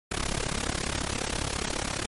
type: noise with amplitude modulation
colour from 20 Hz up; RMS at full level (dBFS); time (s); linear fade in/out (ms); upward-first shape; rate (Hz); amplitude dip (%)
pink; -26; 0.11-2.06; 10; sine; 34.6; 95
effects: MP3 48 kbps